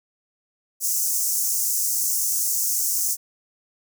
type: high-pass noise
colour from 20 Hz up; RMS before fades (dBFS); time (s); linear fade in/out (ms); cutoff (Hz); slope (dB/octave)
pink; -23; 0.8-3.17; 50; 5800; 48
effects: none